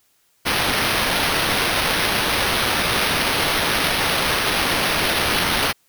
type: noise with sample-and-hold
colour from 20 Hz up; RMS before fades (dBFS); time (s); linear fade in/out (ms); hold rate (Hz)
white; -20; 0.45-5.73; 20; 7350
effects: white hiss -62 dBFS RMS until 5.88 s